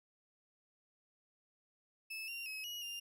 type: tone with pitch steps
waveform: 35% pulse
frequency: 2612 / 2766 / 2562 / 2902 / 2802 Hz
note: E7 / F7 / E7 / F#7 / F7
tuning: -17 / -17 / -50 / -34 / +5 cents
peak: -40 dBFS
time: 2.1-3 s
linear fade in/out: 10 ms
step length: 180 ms
effects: none